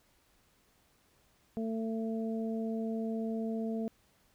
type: harmonic tone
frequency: 223.7 Hz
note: A3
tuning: 29 cents sharp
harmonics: 1 / 2 / 3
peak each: -33 / -39 / -43 dBFS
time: 1.57-3.88 s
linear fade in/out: 0 ms
effects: pink hiss -69 dBFS RMS until 4.34 s